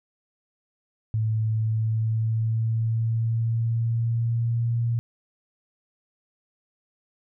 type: tone with pitch glide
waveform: sine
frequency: 110 to 117.22 Hz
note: A2 to A#2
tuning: 0 to +10 cents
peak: -21 dBFS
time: 1.14-4.99 s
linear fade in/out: 0 ms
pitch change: +110 cents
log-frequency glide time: 1.49-4.74 s
effects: none